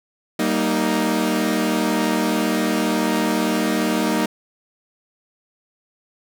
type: chord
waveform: sawtooth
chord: Eb major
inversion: first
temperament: equal with one note detuned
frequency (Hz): 192.96 / 233.1 / 311.1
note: G3 / Bb3 / Eb4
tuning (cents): -27 / 0 / 0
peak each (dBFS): -20 / -18 / -18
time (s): 0.39-4.26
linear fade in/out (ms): 5
effects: none